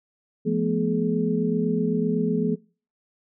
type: tone cluster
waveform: sine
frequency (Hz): 172.3 / 214.3 / 242.2 / 423.9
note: F3 / A3 / B3 / G#4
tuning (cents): -23 / -45 / -34 / +35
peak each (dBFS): -26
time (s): 0.45-2.56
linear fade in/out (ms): 20
effects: noise-tail reverb RT60 0.4 s tail -24 dB re dry